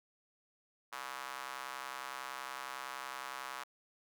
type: tone with high-pass filter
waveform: square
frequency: 65.41 Hz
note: C2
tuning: in tune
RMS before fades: -44 dBFS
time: 0.92-3.64 s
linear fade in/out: 10 ms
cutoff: 1100 Hz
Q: 2.1
effects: none